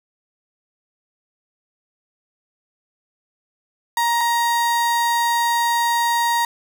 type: tone pair in turn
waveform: 35% pulse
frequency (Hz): 940 / 940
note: A#5 / A#5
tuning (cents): +14 / +14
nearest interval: unison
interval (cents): 0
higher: neither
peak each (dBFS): -15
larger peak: neither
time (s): 3.97-4.21 / 4.21-6.45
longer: second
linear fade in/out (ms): 2
effects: none